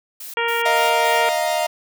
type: noise bursts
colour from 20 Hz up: blue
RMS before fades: -34 dBFS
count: 4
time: 0.2-1.18 s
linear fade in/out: 5 ms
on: 140 ms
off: 140 ms
type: harmonic tone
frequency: 466.2 Hz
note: A#4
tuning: in tune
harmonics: 1 / 2 / 3 / 4 / 5 / 6 / 7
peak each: -24 / -24 / -26 / -26 / -27 / -29 / -33 dBFS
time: 0.37-1.29 s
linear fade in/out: 2 ms
type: chord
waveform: 45% pulse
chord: Eb suspended second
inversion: none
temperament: equal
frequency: 622.3 / 698.5 / 932.3 Hz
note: Eb5 / F5 / Bb5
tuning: 0 / 0 / 0 cents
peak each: -22 / -22 / -26 dBFS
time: 0.65-1.67 s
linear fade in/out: 10 ms
effects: none